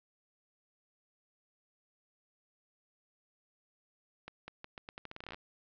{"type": "accelerating click train", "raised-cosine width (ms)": 0.3, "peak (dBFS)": -28, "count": 17, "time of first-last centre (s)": [4.28, 5.345], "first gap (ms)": 200, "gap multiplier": 0.82, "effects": ["low-pass 5000 Hz 12 dB/octave"]}